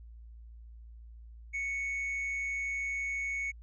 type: tone with amplitude modulation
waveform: triangle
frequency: 2217 Hz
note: C#7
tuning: in tune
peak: -29 dBFS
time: 1.53-3.52 s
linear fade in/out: 20 ms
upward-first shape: sine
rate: 207 Hz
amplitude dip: 30%
effects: added 57 Hz sine -47 dBFS peak until 3.62 s + resampled to 16000 Hz